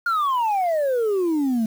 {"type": "exponential sweep", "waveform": "sine", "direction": "down", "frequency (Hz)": [1432, 214.7], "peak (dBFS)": -16, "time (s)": [0.06, 1.66], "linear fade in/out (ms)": 5, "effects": ["tanh soft clip ceiling -17 dBFS", "7-bit"]}